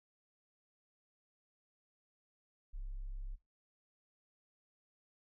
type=tone; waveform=sine; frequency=33.44 Hz; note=C1; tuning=39 cents sharp; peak=-39 dBFS; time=2.73-3.36 s; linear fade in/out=20 ms; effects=noise-tail reverb RT60 0.2 s tail -18 dB re dry + tanh soft clip ceiling -37 dBFS